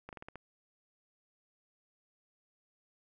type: slowing click train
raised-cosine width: 0.5 ms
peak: -30 dBFS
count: 6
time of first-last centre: 0.09-0.357 s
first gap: 38 ms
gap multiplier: 1.17
effects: none